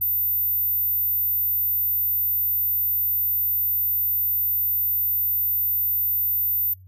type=tone; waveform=sine; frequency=14150 Hz; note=A9; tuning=9 cents sharp; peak=-19 dBFS; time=0.01-6.74 s; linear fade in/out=10 ms; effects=noise-tail reverb RT60 0.2 s tail -20 dB re dry + added 92 Hz sine -44 dBFS peak until 6.87 s